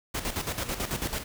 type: noise with tremolo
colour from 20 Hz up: pink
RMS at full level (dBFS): -30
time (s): 0.14-1.24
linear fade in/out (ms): 10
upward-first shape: square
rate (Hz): 9.1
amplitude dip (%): 65
effects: none